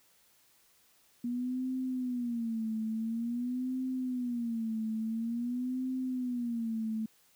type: tone with vibrato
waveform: sine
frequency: 238.5 Hz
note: A#3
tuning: 40 cents sharp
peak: -31 dBFS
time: 1.24-7.06 s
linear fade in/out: 5 ms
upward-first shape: sine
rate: 0.48 Hz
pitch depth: 140 cents each way
effects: white hiss -66 dBFS RMS until 7.35 s